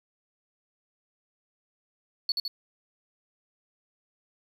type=tone with echo; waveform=triangle; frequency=4435 Hz; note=C#8; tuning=in tune; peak=-20 dBFS; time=2.29-2.32 s; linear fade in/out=2 ms; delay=80 ms; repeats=2; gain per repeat=-4 dB; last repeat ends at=2.48 s; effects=tanh soft clip ceiling -21 dBFS + 10-bit